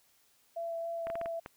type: tone with vibrato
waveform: sine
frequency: 670 Hz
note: E5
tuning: 28 cents sharp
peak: -34 dBFS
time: 0.56-1.4 s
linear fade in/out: 10 ms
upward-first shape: sine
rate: 3.5 Hz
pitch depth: 11 cents each way
type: clicks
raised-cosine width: 0.5 ms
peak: -26 dBFS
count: 6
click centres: 1.07 / 1.101 / 1.155 / 1.214 / 1.259 / 1.461 s
effects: white hiss -68 dBFS RMS until 1.56 s